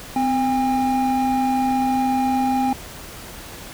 triangle tone pair together, 256.7 / 807 Hz, C4 / G#5, -33 / -50 cents, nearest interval octave + minor sixth, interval 1983 cents, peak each -17 dBFS, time 0.16-2.73 s, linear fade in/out 2 ms, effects tanh soft clip ceiling -11 dBFS + pink hiss -37 dBFS RMS until 3.73 s

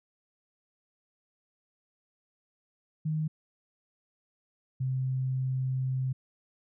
sine tone pair in turn, 155.56 / 130.43 Hz, D#3 / C3, 0 / -5 cents, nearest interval minor third, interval 305 cents, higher first, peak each -27 dBFS, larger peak neither, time 3.05-3.28 / 4.8-6.13 s, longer second, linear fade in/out 10 ms, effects none

